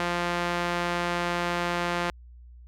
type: tone with band-pass filter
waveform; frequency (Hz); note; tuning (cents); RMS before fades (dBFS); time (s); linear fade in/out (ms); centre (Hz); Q
sawtooth; 174.2; F3; -4; -28; 0-2.1; 0; 1500; 0.62
effects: added 60 Hz sine -45 dBFS peak until 2.67 s